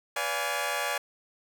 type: chord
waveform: 15% pulse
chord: B diminished seventh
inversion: none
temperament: equal with one note detuned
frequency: 493.9 / 575.9 / 698.5 / 830.6 Hz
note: B4 / D5 / F5 / Ab5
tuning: 0 / -34 / 0 / 0 cents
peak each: -31 / -26 / -29 / -26 dBFS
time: 0.16-0.98 s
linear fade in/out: 5 ms
effects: none